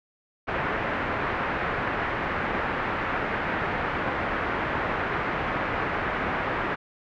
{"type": "low-pass noise", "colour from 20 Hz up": "white", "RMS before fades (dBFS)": -28, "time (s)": [0.47, 6.76], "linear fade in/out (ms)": 20, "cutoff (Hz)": 1900, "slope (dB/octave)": 24, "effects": []}